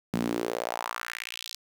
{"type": "tone with high-pass filter sweep", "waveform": "sawtooth", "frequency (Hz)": 58.27, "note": "A#1", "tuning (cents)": 0, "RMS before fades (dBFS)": -33, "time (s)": [0.13, 1.56], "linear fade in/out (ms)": 10, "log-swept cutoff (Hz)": [190, 4600], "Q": 3, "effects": ["9-bit"]}